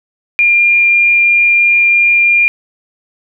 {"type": "tone", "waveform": "sine", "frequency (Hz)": 2401, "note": "D7", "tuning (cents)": 38, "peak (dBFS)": -6, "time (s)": [0.39, 2.48], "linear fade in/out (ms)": 0, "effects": []}